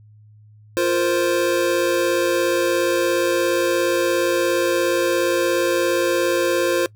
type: chord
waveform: square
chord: F suspended fourth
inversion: none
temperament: equal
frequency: 349.2 / 466.2 / 523.3 Hz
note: F4 / Bb4 / C5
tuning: 0 / 0 / 0 cents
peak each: -21 / -26 / -21 dBFS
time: 0.77-6.86 s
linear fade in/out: 0 ms
effects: noise-tail reverb RT60 0.1 s tail -21 dB re dry + added 106 Hz sine -45 dBFS peak until 6.95 s